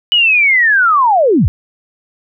sine linear sweep, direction down, 2977 to 51.91 Hz, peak -7 dBFS, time 0.12-1.48 s, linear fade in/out 0 ms, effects none

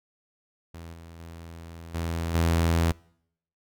sawtooth tone with level steps, 83.3 Hz, E2, 19 cents sharp, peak -36 / -40 / -37 / -24 / -17 dBFS, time 0.74-2.92 s, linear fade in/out 5 ms, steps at 0.93 / 1.19 / 1.94 / 2.34 s, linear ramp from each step 10 ms, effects noise-tail reverb RT60 0.7 s tail -25 dB re dry

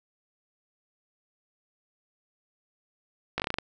slowing click train, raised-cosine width 0.3 ms, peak -12 dBFS, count 8, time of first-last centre 3.38-3.585 s, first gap 18 ms, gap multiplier 1.16, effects none

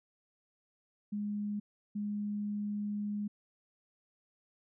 sine tone bursts at uneven times, 206.9 Hz, G#3, 6 cents flat, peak -33 dBFS, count 2, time 1.12-1.6 / 1.95-3.28 s, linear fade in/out 10 ms, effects none

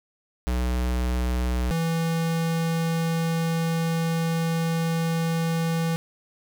square tone pair in turn, 61.74 / 164.83 Hz, B1 / E3, 0 / 0 cents, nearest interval octave + perfect fourth, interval 1700 cents, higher second, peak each -23 dBFS, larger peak neither, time 0.47-1.71 / 1.71-5.96 s, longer second, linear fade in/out 0 ms, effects none

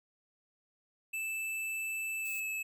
square tone with pitch glide, 2637 to 2602 Hz, E7 to E7, 0 to -23 cents, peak -35 dBFS, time 1.13-2.63 s, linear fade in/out 10 ms, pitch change -23 cents, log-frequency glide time 2.2-2.35 s
violet noise, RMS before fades -47 dBFS, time 2.25-2.4 s, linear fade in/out 5 ms
effects none

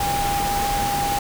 sine tone in noise, 807 Hz, G#5, 50 cents flat, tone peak -21 dBFS, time 0-1.19 s, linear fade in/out 5 ms, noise pink, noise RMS -26 dBFS, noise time 0-1.19 s, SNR +2 dB, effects none

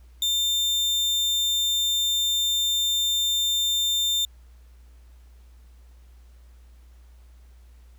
35% pulse tone, 3600 Hz, A7, 39 cents sharp, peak -19 dBFS, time 0.22-4.25 s, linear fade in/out 2 ms, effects added 60 Hz sine -47 dBFS peak until 7.98 s + pink hiss -64 dBFS RMS until 7.98 s

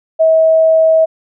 sine tone, 643 Hz, E5, 43 cents flat, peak -6 dBFS, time 0.19-1.06 s, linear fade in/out 20 ms, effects none

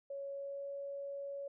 sine tone with pitch glide, 556 to 559.9 Hz, C#5 to C#5, +5 to +17 cents, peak -40 dBFS, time 0.1-1.48 s, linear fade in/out 5 ms, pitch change +12 cents, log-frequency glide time 0.3-0.69 s, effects none

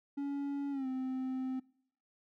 triangle tone with pitch glide, 281.8 to 259.9 Hz, C#4 to C4, +29 to -11 cents, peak -32 dBFS, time 0.17-1.6 s, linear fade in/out 10 ms, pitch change -140 cents, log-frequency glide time 0.71-0.87 s, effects noise-tail reverb RT60 0.6 s tail -22 dB re dry

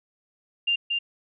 sine tone with echo, 2794 Hz, F7, in tune, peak -20 dBFS, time 0.67-0.76 s, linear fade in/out 10 ms, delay 230 ms, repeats 1, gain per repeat -3 dB, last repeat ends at 0.99 s, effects none

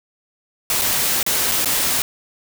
white noise with dropouts, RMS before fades -19 dBFS, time 0.7-2.02 s, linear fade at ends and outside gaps 1 ms, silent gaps 0.814-0.818 / 1.229-1.264 / 1.515-1.519 / 1.647-1.657 s, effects none

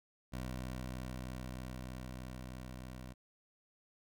15% pulse tone with level ramp, 63.2 Hz, B1, 41 cents sharp, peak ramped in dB -33 to -40 dBFS, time 0.32-3.14 s, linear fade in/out 20 ms, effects none

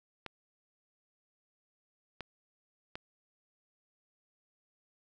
clicks, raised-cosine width 0.3 ms, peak -24 dBFS, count 3, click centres 0.263 / 2.207 / 2.955 s, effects none

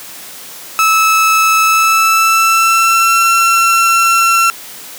30% pulse tone with pitch glide, 1304 to 1353.1 Hz, E6 to E6, -19 to +45 cents, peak -5 dBFS, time 0.79-4.5 s, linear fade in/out 0 ms, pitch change +64 cents, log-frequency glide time 1.61-3.23 s, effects white hiss -31 dBFS RMS until 4.98 s + high-pass 150 Hz 12 dB/octave

